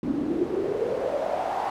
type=noise with band-pass filter sweep; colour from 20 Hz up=pink; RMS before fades=-27 dBFS; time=0.03-1.7 s; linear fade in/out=2 ms; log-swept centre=260 to 840 Hz; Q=7.1; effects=none